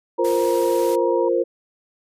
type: chord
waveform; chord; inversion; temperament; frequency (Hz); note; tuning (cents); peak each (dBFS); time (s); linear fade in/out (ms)
sine; F suspended fourth; none; just; 349.2 / 465.6 / 523.8; F4 / Bb4 / C5; 0 / -2 / +2; -21; 0.18-1.44; 20
type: tone with pitch glide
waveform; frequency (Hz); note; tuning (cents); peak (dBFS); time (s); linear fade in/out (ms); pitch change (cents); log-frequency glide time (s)
sine; 941 to 947.5; A#5 to A#5; +16 to +28; -26; 0.18-1.29; 10; +12; 0.31-0.44
type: noise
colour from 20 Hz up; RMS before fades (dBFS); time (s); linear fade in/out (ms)
white; -35; 0.24-0.96; 10
effects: resampled to 32000 Hz